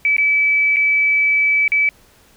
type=tone with dropouts; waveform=sine; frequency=2300 Hz; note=D7; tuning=37 cents flat; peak=-12 dBFS; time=0.05-1.89 s; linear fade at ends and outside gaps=1 ms; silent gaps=0.166-0.182 / 0.761-0.767 / 1.679-1.719 s; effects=pink hiss -51 dBFS RMS until 2.36 s